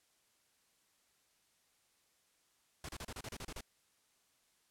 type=noise bursts; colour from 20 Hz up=pink; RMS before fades=-45 dBFS; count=10; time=2.84-3.608 s; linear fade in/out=2 ms; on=48 ms; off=32 ms; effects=white hiss -74 dBFS RMS until 4.7 s + low-pass 11000 Hz 12 dB/octave

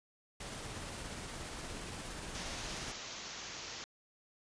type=noise with tremolo; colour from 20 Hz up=pink; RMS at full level=-43 dBFS; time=0.4-2.92 s; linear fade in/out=5 ms; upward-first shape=triangle; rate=17 Hz; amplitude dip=25%
type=low-pass noise; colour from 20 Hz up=white; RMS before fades=-46 dBFS; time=2.35-3.84 s; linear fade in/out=0 ms; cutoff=6900 Hz; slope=96 dB/octave
effects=resampled to 22050 Hz

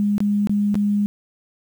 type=tone with dropouts; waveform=sine; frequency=205.1 Hz; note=G#3; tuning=21 cents flat; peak=-16 dBFS; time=0-1.06 s; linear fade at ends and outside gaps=0 ms; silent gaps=0.181-0.204 / 0.472-0.495 / 0.744-0.754 s; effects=8-bit

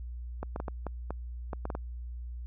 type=clicks; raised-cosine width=1 ms; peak=-21 dBFS; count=10; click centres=0.43 / 0.561 / 0.601 / 0.682 / 0.867 / 1.106 / 1.532 / 1.654 / 1.702 / 1.751 s; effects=added 60 Hz sine -37 dBFS peak until 2.46 s

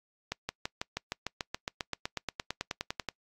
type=accelerating click train; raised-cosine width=0.2 ms; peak=-15 dBFS; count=23; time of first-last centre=0.32-3.087 s; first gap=170 ms; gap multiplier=0.97; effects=noise-tail reverb RT60 0.1 s tail -25 dB re dry + AAC 64 kbps

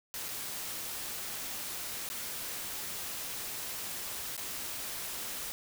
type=noise with dropouts; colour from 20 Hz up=white; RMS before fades=-39 dBFS; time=0.14-5.52 s; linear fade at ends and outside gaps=0 ms; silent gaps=0.284-0.288 / 2.09-2.1 / 4.366-4.377 s; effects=none

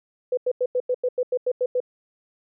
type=tone bursts; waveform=sine; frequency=499.9 Hz; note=B4; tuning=21 cents sharp; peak=-19 dBFS; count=11; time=0.32-1.803 s; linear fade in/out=5 ms; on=53 ms; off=90 ms; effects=none

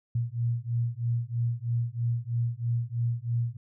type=beating tone pair; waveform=sine; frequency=116.7 / 119.8 Hz; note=A#2 / A#2; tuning=+2 / +48 cents; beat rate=3.1 Hz; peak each=-29 / -29 dBFS; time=0.15-3.57 s; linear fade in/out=5 ms; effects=none

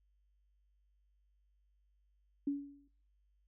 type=tone with exponential decay; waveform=sine; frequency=283.1 Hz; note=C#4; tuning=37 cents sharp; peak=-29 dBFS; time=2.47-2.88 s; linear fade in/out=5 ms; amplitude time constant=89 ms; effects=noise-tail reverb RT60 0.5 s tail -18 dB re dry + added 50 Hz sine -70 dBFS peak until 3.47 s

